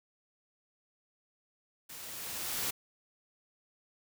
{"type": "noise with level ramp", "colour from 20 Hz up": "white", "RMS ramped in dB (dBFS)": [-47, -33], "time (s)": [1.89, 2.71], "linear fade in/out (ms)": 10, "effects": []}